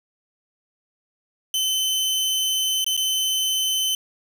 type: tone with dropouts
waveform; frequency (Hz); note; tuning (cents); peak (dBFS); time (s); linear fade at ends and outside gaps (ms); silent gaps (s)
sawtooth; 3056; G7; -45; -17; 1.54-3.95; 2; 2.844-2.864 / 2.967-2.975
effects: none